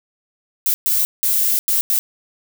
violet noise bursts at uneven times, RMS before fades -17 dBFS, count 5, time 0.66-0.74 / 0.86-1.05 / 1.23-1.59 / 1.68-1.81 / 1.9-1.99 s, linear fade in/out 0 ms, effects none

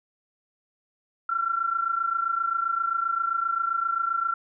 sine tone pair together, 1350 / 1377.6 Hz, E6 / F6, +41 / -24 cents, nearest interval unison, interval 35 cents, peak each -25 / -28 dBFS, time 1.29-4.34 s, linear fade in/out 5 ms, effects none

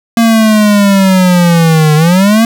square linear two-way sweep, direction down then up, 231.7 to 150.6 to 231.7 Hz, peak -5 dBFS, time 0.17-2.45 s, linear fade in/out 2 ms, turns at 1.95 s, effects none

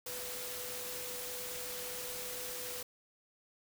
sine tone in noise, 496.3 Hz, B4, 8 cents sharp, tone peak -47 dBFS, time 0.06-2.83 s, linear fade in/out 5 ms, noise white, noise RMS -42 dBFS, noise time 0.06-2.83 s, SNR -8 dB, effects none

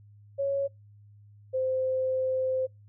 sine tone pair in turn, 554 / 519.4 Hz, C#5 / C5, -1 / -13 cents, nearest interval minor second, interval 112 cents, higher first, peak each -25 dBFS, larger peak neither, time 0.38-0.68 / 1.53-2.67 s, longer second, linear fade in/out 20 ms, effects noise-tail reverb RT60 0.2 s tail -26 dB re dry + added 103 Hz sine -51 dBFS peak until 2.88 s

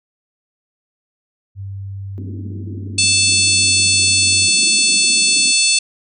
sine tone with pitch glide, 98 to 95.82 Hz, G2 to G2, 0 to -39 cents, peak -25 dBFS, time 1.55-4.5 s, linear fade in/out 50 ms, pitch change -39 cents, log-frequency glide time 3.07-4.29 s
pink band-pass noise, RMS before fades -34 dBFS, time 2.18-5.52 s, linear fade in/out 0 ms, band 180 to 360 Hz, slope 48 dB/octave
harmonic tone, 880 Hz, A5, in tune, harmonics 3 / 4 / 5 / 6 / 7 / 8 / 9 / 10, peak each -18 / -22 / -16 / -26 / -21 / -26 / -20 / -19 dBFS, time 2.98-5.79 s, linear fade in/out 5 ms
effects none

